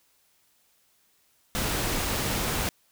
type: noise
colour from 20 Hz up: pink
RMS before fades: -28 dBFS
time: 1.55-2.69 s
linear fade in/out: 0 ms
effects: white hiss -66 dBFS RMS until 2.91 s